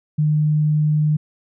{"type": "tone", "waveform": "sine", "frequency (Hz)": 151.8, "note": "D#3", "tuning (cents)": -42, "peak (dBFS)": -14, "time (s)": [0.18, 1.17], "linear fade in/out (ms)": 10, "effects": []}